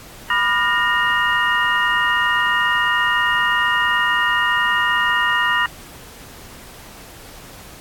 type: tone cluster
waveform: sine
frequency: 987 / 1204 / 1419 / 1856 / 2840 Hz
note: B5 / D6 / F6 / A#6 / F7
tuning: -1 / +43 / +27 / -8 / +28 cents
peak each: -22 / -23 / -23 / -18 / -25 dBFS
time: 0.3-5.66 s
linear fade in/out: 2 ms
effects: pink hiss -40 dBFS RMS until 7.8 s + AAC 64 kbps